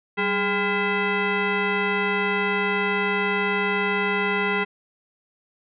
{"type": "tone with frequency modulation", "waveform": "sine", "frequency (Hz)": 799, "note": "G5", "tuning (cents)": 33, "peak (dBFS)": -20, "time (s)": [0.17, 4.65], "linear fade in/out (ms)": 20, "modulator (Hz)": 606, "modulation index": 3, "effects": []}